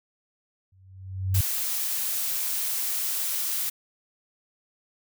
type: tone with exponential growth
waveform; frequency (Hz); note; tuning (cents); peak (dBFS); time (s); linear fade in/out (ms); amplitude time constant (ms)
sine; 94.5; F#2; +37; -17; 0.72-1.41; 5; 150
type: noise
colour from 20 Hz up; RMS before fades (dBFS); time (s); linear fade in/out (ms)
blue; -28; 1.34-3.7; 10
effects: none